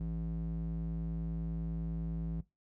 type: tone with band-pass filter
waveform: square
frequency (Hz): 55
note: A1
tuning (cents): 0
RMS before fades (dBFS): -37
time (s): 0-2.41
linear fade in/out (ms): 5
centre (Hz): 130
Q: 2.9
effects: noise-tail reverb RT60 0.2 s tail -19 dB re dry